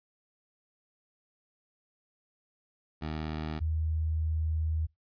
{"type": "tone pair in turn", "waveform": ["15% pulse", "sine"], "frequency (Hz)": [77.78, 79.19], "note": ["D#2", "D#2"], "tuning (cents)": [0, 31], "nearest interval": "unison", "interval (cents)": 31, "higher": "second", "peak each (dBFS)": -27, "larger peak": "neither", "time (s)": [[3.01, 3.6], [3.6, 4.87]], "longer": "second", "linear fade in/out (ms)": 20, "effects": ["noise-tail reverb RT60 0.2 s tail -24 dB re dry", "resampled to 11025 Hz"]}